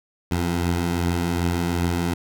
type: beating tone pair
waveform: 15% pulse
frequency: 84.1 / 86.7 Hz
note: E2 / F2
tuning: +35 / -12 cents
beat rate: 2.6 Hz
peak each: -24 / -15 dBFS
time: 0.31-2.14 s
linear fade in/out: 5 ms
effects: none